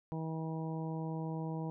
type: harmonic tone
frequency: 160.5 Hz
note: E3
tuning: 46 cents flat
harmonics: 1 / 2 / 3 / 4 / 5 / 6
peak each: -37 / -43 / -46 / -50 / -49 / -49 dBFS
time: 0.12-1.7 s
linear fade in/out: 0 ms
effects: none